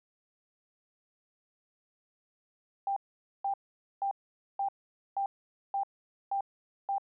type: tone bursts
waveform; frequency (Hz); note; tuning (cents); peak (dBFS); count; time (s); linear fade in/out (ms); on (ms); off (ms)
sine; 791; G5; +15; -28; 8; 2.87-6.982; 2; 94; 480
effects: none